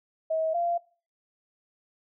sine tone pair in turn, 640 / 689.5 Hz, D#5 / F5, +49 / -22 cents, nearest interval minor second, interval 129 cents, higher second, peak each -24 dBFS, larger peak neither, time 0.3-0.54 / 0.54-0.78 s, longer neither, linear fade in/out 10 ms, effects noise-tail reverb RT60 0.4 s tail -21 dB re dry

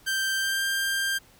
sawtooth tone with pitch glide, 1568 to 1588.1 Hz, G6 to G6, 0 to +22 cents, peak -21 dBFS, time 0.06-1.19 s, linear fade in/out 20 ms, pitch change +22 cents, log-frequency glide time 0.37-0.64 s, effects pink hiss -56 dBFS RMS until 1.39 s

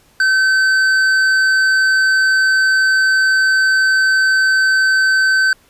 triangle tone with hard clipping, 1537 Hz, G6, 35 cents flat, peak -12 dBFS, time 0.2-5.53 s, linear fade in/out 2 ms, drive 11 dB, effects pink hiss -52 dBFS RMS until 5.69 s + resampled to 32000 Hz

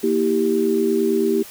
sine chord, E diminished, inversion second, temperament equal with one note detuned, 233.1 / 323.2 / 392 Hz, Bb3 / E4 / G4, 0 / -34 / 0 cents, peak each -22 / -22 / -18 dBFS, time 0.03-1.43 s, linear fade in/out 10 ms, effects white hiss -40 dBFS RMS until 1.5 s

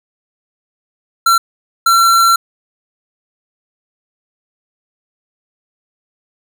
square tone bursts at uneven times, 1357 Hz, E6, 50 cents sharp, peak -8 dBFS, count 2, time 1.26-1.38 / 1.86-2.36 s, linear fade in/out 5 ms, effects 8-bit

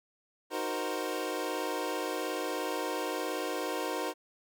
25% pulse chord, C half-diminished seventh, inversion first, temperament equal, 311.1 / 370 / 466.2 / 523.3 Hz, Eb4 / Gb4 / Bb4 / C5, 0 / 0 / 0 / 0 cents, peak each -34 dBFS, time 0.5-4.14 s, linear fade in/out 50 ms, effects none

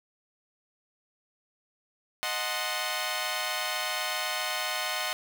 10% pulse chord, D# diminished seventh, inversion none, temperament equal with one note detuned, 622.3 / 737.9 / 880 / 1046.5 Hz, D#5 / F#5 / A5 / C6, 0 / -5 / 0 / 0 cents, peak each -26 / -25 / -31 / -26 dBFS, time 2.23-5.13 s, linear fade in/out 0 ms, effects none

